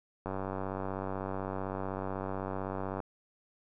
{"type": "click train", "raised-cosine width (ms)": 1, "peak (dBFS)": -22, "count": 264, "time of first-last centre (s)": [0.26, 3.002], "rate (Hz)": 95.9, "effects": []}